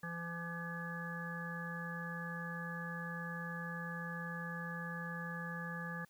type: harmonic tone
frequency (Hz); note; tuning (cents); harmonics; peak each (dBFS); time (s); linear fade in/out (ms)
169.7; F3; -49; 1 / 3 / 5 / 7 / 9 / 10; -43 / -51 / -53 / -49 / -56 / -44; 0.03-6.05; 5
effects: white hiss -71 dBFS RMS until 6.09 s